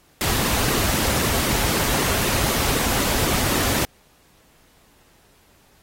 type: noise with flanger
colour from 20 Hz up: pink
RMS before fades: -22 dBFS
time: 0.21-3.85 s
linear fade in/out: 0 ms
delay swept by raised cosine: 1.2 to 6.7 ms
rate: 3.9 Hz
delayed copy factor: -0.65
effects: pink hiss -57 dBFS RMS until 5.82 s + AAC 48 kbps